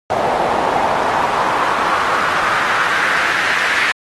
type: noise with band-pass filter sweep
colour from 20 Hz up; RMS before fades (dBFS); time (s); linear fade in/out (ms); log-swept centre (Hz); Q
pink; -17; 0.1-3.92; 2; 690 to 1900; 2.6
effects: AAC 32 kbps